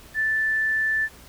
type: tone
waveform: sine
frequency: 1760 Hz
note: A6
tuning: in tune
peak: -20 dBFS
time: 0.14-1.09 s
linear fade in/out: 50 ms
effects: added 60 Hz sine -52 dBFS peak until 1.28 s + pink hiss -48 dBFS RMS until 1.28 s